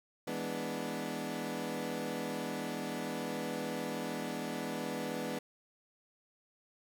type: chord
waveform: 20% pulse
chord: E dominant seventh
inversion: none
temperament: equal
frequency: 164.81 / 207.7 / 246.9 / 293.7 Hz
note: E3 / G#3 / B3 / D4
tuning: 0 / 0 / 0 / 0 cents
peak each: -39 / -37 / -35 / -37 dBFS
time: 0.27-5.39 s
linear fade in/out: 5 ms
effects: none